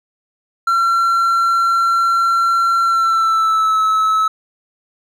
triangle tone with pitch glide, 1361 to 1297.3 Hz, F6 to E6, -45 to -28 cents, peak -10 dBFS, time 0.67-4.28 s, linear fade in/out 5 ms, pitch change -83 cents, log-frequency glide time 2.83-3.79 s, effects none

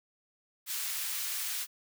white high-pass noise, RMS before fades -35 dBFS, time 0.66-1.67 s, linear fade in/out 50 ms, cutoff 1500 Hz, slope 12 dB/octave, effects none

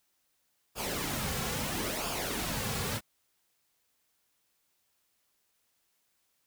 pink noise with flanger, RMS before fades -34 dBFS, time 0.75-3.01 s, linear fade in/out 50 ms, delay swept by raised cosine 0.5 to 3.3 ms, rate 0.75 Hz, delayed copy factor -0.6, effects white hiss -75 dBFS RMS until 6.46 s

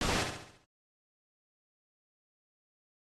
pink noise with echo, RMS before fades -31 dBFS, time 0.01-0.23 s, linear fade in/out 2 ms, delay 69 ms, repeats 6, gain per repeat -6 dB, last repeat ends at 0.644 s, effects low-pass 7000 Hz 12 dB/octave + AAC 32 kbps

